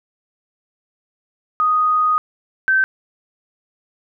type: tone pair in turn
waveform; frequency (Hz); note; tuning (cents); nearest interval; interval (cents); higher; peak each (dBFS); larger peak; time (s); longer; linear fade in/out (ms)
sine; 1244 / 1547.3; D#6 / G6; -1 / -23; major third; 378; second; -13 / -12; second; 1.6-2.18 / 2.68-2.84; first; 0
effects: none